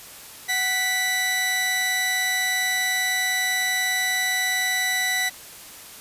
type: tone pair together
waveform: sawtooth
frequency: 746.5 / 1970 Hz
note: F#5 / B6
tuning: +15 / -5 cents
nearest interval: octave + perfect fourth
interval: 1680 cents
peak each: -27 / -18 dBFS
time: 0.48-5.3 s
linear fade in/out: 20 ms
effects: white hiss -42 dBFS RMS until 6 s + resampled to 32000 Hz